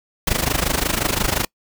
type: noise with amplitude modulation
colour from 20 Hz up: pink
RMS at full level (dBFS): -17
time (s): 0.27-1.45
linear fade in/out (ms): 5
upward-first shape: sine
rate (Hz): 25.7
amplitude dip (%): 85
effects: noise-tail reverb RT60 0.1 s tail -26 dB re dry